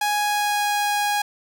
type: tone with pitch glide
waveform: sawtooth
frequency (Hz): 830.6 to 824.9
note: G#5 to G#5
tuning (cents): 0 to -12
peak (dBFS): -16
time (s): 0.01-1.22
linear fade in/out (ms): 5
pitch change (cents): -12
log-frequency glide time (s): 0.24-0.7
effects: none